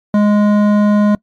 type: tone with hard clipping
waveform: sine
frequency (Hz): 207.7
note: G#3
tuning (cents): 0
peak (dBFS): -10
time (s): 0.14-1.15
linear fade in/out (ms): 2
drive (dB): 12
effects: noise-tail reverb RT60 0.1 s tail -23 dB re dry + MP3 96 kbps